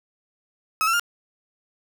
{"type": "tone with pitch steps", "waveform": "35% pulse", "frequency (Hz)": [1284, 1343.9, 1406.7], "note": ["E6", "E6", "F6"], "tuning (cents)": [-46, 33, 12], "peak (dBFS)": -17, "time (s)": [0.81, 0.996], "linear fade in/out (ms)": 0, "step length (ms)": 62, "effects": []}